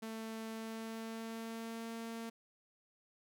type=tone with pitch glide; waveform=sawtooth; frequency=222.7 to 228.2 Hz; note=A3 to A#3; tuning=+21 to -37 cents; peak=-38 dBFS; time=0.02-2.3 s; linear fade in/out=10 ms; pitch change=+42 cents; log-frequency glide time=0.5-1.9 s; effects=none